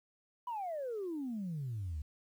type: exponential sweep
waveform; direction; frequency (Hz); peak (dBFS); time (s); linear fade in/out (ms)
sine; down; 1006 to 70.3; -35; 0.47-2.02; 5
effects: tanh soft clip ceiling -33 dBFS + 11-bit